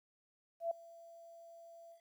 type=tone with ADSR envelope; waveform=sine; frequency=672 Hz; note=E5; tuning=33 cents sharp; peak=-31 dBFS; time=0.6-2.01 s; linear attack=110 ms; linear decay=4 ms; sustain=-22 dB; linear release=93 ms; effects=12-bit